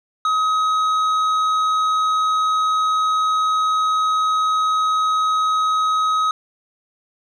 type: tone with tanh clipping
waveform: sine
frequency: 1268 Hz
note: D#6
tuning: 32 cents sharp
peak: -17 dBFS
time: 0.25-6.31 s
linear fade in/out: 2 ms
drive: 8 dB
effects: none